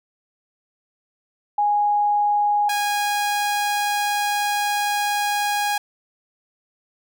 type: tone pair in turn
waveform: sine / sawtooth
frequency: 827 / 823 Hz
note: G#5 / G#5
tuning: -8 / -16 cents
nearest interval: unison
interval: 8 cents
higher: first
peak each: -16 dBFS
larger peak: neither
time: 1.58-2.69 / 2.69-5.78 s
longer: second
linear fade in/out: 5 ms
effects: none